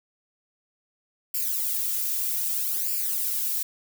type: noise with flanger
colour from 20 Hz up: violet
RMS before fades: -27 dBFS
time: 1.34-3.63 s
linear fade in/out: 5 ms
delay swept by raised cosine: 0.4 to 2.6 ms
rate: 0.63 Hz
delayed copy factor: +0.95
effects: none

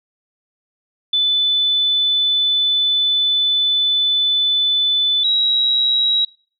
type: tone pair in turn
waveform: sine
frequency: 3500 / 3857 Hz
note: A7 / B7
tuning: -10 / -42 cents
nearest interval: major second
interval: 168 cents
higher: second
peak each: -13 / -13 dBFS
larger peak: neither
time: 1.13-5.24 / 5.24-6.25 s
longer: first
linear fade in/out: 5 ms
effects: noise-tail reverb RT60 0.4 s tail -21 dB re dry

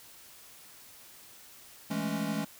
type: chord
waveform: square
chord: A major seventh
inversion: second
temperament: equal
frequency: 164.81 / 207.7 / 220 / 277.2 Hz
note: E3 / G#3 / A3 / C#4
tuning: 0 / 0 / 0 / 0 cents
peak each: -38 / -35 / -38 / -37 dBFS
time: 1.9-2.45 s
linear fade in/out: 10 ms
effects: white hiss -53 dBFS RMS until 2.59 s

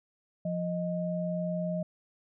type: tone pair together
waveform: sine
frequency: 174.63 / 622.3 Hz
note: F3 / D#5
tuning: 0 / 0 cents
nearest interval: octave + minor seventh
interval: 2200 cents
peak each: -31 / -33 dBFS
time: 0.45-1.83 s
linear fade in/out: 5 ms
effects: none

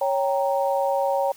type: chord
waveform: sine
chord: G diminished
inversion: second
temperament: equal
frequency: 554.4 / 784 / 932.3 Hz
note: Db5 / G5 / Bb5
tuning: 0 / 0 / 0 cents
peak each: -22 / -25 / -27 dBFS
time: 0.01-1.32 s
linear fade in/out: 5 ms
effects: white hiss -49 dBFS RMS until 1.36 s

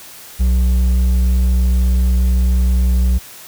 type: tone with hard clipping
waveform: sine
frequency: 62.1 Hz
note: B1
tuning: 10 cents sharp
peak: -12 dBFS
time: 0.39-3.19 s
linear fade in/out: 20 ms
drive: 5 dB
effects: white hiss -37 dBFS RMS until 3.47 s

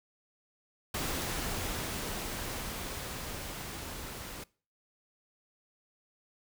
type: noise with level ramp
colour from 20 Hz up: pink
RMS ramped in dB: -34 to -43 dBFS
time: 0.94-4.44 s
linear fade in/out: 5 ms
effects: noise-tail reverb RT60 0.4 s tail -23 dB re dry

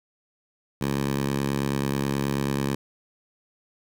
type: tone with high-pass filter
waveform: 10% pulse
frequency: 69.3 Hz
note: C#2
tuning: in tune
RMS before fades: -26 dBFS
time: 0.81-2.75 s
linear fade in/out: 5 ms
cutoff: 140 Hz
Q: 1.3
effects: none

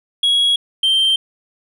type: tone pair in turn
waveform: sine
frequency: 3322 / 3141 Hz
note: G#7 / G7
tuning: 0 / +3 cents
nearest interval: minor second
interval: 97 cents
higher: first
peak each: -9 dBFS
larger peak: neither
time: 0.23-0.56 / 0.83-1.16 s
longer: neither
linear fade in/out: 5 ms
effects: tanh soft clip ceiling -11 dBFS

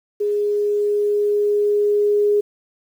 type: tone with level ramp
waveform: sine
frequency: 413.5 Hz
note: G#4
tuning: 8 cents flat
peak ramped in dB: -17 to -13 dBFS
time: 0.2-2.41 s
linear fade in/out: 10 ms
effects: 8-bit

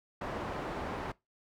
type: low-pass noise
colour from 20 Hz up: white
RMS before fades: -38 dBFS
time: 0.21-1.12 s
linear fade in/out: 5 ms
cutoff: 940 Hz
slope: 12 dB/octave
effects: noise-tail reverb RT60 0.2 s tail -21 dB re dry

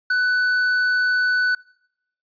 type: tone with tanh clipping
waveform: sine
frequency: 1493 Hz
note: F#6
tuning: 15 cents sharp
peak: -18 dBFS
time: 0.1-1.55 s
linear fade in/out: 5 ms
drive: 8 dB
effects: noise-tail reverb RT60 0.8 s tail -24 dB re dry + resampled to 11025 Hz

